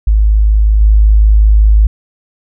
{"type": "tone with level steps", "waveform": "sine", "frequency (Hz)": 52.7, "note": "G#1", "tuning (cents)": 26, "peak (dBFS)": [-5, -3], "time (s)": [0.07, 1.87], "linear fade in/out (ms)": 5, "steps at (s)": 0.81, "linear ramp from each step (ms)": 2, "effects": []}